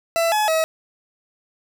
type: tone with pitch steps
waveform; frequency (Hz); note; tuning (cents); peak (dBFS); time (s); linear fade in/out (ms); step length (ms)
40% pulse; 667 / 850 / 641; E5 / G#5 / E5; +20 / +40 / -49; -16; 0.16-0.64; 0; 160
effects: none